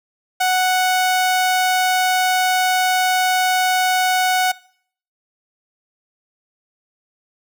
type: tone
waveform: sawtooth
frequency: 740 Hz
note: F#5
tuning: in tune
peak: -11 dBFS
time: 0.4-4.52 s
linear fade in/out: 10 ms
effects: noise-tail reverb RT60 0.6 s tail -22 dB re dry